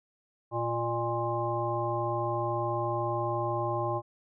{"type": "harmonic tone with a mistuned harmonic", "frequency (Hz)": 117, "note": "A#2", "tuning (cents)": 7, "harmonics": [1, 3, 5, 7, 9], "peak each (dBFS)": [-34, -34, -34, -34, -34], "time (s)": [0.51, 4.02], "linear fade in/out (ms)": 50, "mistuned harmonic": 5, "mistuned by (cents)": 40, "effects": []}